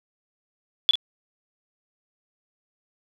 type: tone with echo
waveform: sine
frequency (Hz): 3424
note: A7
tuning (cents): -48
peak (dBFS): -12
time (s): 0.89-0.91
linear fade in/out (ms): 0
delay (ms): 45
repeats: 1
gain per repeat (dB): -11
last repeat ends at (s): 0.955
effects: none